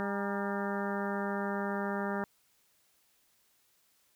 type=harmonic tone with a mistuned harmonic; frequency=200.4 Hz; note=G3; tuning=38 cents sharp; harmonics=1 / 2 / 3 / 4 / 5 / 6 / 7 / 8 / 9; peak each=-35 / -38 / -40 / -41 / -42 / -43 / -43 / -44 / -45 dBFS; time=0-2.24 s; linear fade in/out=0 ms; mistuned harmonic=5; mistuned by=-89 cents; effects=white hiss -70 dBFS RMS until 4.15 s